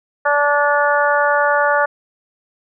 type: harmonic tone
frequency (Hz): 290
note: D4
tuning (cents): -22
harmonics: 2 / 3 / 4 / 5 / 6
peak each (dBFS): -17 / -19 / -20 / -18 / -22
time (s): 0.25-1.86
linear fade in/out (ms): 10
effects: none